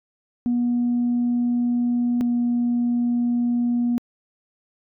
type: tone pair in turn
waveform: sine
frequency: 241.6 / 240.3 Hz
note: B3 / B3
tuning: -38 / -47 cents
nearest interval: unison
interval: 9 cents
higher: first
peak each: -17 dBFS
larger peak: neither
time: 0.46-2.21 / 2.21-3.98 s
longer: second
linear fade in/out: 0 ms
effects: tanh soft clip ceiling -15 dBFS